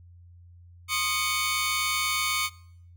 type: tone cluster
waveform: sawtooth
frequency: 1062 / 1235 / 2232 / 3030 / 3589 Hz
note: C6 / D#6 / C#7 / F#7 / A7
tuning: +25 / -13 / +11 / +40 / +34 cents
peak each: -32 / -27 / -24 / -33 / -31 dBFS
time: 0.88-2.5 s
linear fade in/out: 50 ms
effects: noise-tail reverb RT60 0.7 s tail -22 dB re dry + added 87 Hz sine -48 dBFS peak until 2.96 s